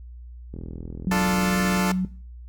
click train, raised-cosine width 3 ms, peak -23 dBFS, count 53, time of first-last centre 0.54-1.796 s, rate 41.4 Hz
sine tone, 185 Hz, F#3, in tune, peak -20 dBFS, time 1.07-2.05 s, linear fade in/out 2 ms
10% pulse chord, D minor, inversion none, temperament equal, 293.7 / 349.2 / 440 Hz, D4 / F4 / A4, 0 / 0 / 0 cents, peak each -20 / -20 / -19 dBFS, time 1.11-1.92 s, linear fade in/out 5 ms
effects noise-tail reverb RT60 0.4 s tail -18 dB re dry + added 60 Hz sine -38 dBFS peak until 2.48 s

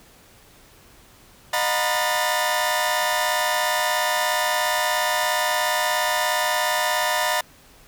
sawtooth tone cluster, 614 / 723 / 941 / 998 / 1773 Hz, D#5 / F#5 / A#5 / B5 / A6, -23 / -40 / +16 / +18 / +13 cents, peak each -23 dBFS, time 1.53-7.41 s, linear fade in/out 5 ms, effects pink hiss -51 dBFS RMS until 7.87 s

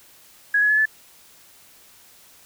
sine tone with pitch steps, 1665 / 1689.2 / 1713.8 / 1738.7 Hz, G#6 / G#6 / A6 / A6, +4 / +29 / -46 / -21 cents, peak -15 dBFS, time 0.54-0.856 s, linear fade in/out 5 ms, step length 79 ms, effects white hiss -51 dBFS RMS until 2.45 s

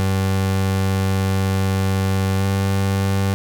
30% pulse tone with pitch glide, 96.1 to 97.44 Hz, G2 to G2, -34 to -10 cents, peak -14 dBFS, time 0-3.34 s, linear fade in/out 0 ms, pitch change +24 cents, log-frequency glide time 2.38-2.44 s, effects 9-bit

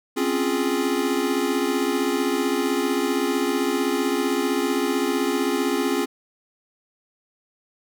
square chord, Db major seventh, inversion third, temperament equal, 261.6 / 277.2 / 349.2 / 415.3 Hz, C4 / Db4 / F4 / Ab4, 0 / 0 / 0 / 0 cents, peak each -27 dBFS, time 0.16-6.06 s, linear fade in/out 20 ms, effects none

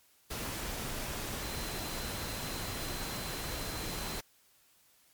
sine tone in noise, 4081 Hz, C8, 44 cents flat, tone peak -47 dBFS, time 1.42-4.19 s, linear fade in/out 10 ms, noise pink, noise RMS -38 dBFS, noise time 0.3-4.21 s, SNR -12 dB, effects white hiss -66 dBFS RMS until 5.13 s + MP3 96 kbps

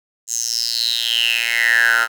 10% pulse tone with high-pass filter sweep, 116.6 Hz, A#2, 1 cent sharp, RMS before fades -18 dBFS, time 0.27-2.08 s, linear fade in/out 50 ms, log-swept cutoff 7000 to 1300 Hz, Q 8.7, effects none

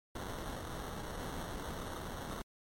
pink noise with sample-and-hold, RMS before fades -42 dBFS, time 0.15-2.42 s, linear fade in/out 5 ms, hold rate 2450 Hz, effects MP3 64 kbps

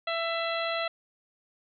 harmonic tone with a mistuned harmonic, 666 Hz, E5, 18 cents sharp, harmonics 1 / 2 / 3 / 4 / 5 / 6, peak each -31 / -34 / -36 / -37 / -38 / -39 dBFS, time 0.07-0.88 s, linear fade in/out 5 ms, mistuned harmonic 6, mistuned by +17 cents, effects none

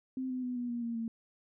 sine tone with pitch steps, 260 / 254.4 / 248.8 / 243.4 / 238.1 / 233 / 227.9 Hz, C4 / C4 / B3 / B3 / A#3 / A#3 / A#3, -11 / -48 / +13 / -25 / +37 / -1 / -39 cents, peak -33 dBFS, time 0.17-1.08 s, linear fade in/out 2 ms, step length 130 ms, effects none

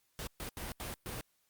pink noise bursts at uneven times, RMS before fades -41 dBFS, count 5, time 0.19-0.27 / 0.4-0.49 / 0.57-0.72 / 0.8-0.94 / 1.06-1.21 s, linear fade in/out 0 ms, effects white hiss -75 dBFS RMS until 1.49 s + Opus 48 kbps

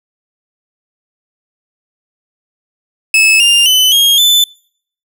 40% pulse tone with pitch steps, 2599 / 2802 / 3020 / 3256 / 3510 Hz, E7 / F7 / F#7 / G#7 / A7, -25 / +5 / +35 / -35 / -5 cents, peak -5 dBFS, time 3.14-4.44 s, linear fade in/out 2 ms, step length 260 ms, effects noise-tail reverb RT60 0.6 s tail -26 dB re dry

